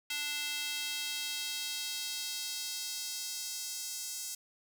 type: tone with high-pass filter sweep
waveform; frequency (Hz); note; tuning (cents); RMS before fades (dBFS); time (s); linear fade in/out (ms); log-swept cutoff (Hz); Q
square; 293.7; D4; 0; -38; 0.1-4.35; 5; 2700 to 6400; 1.5
effects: none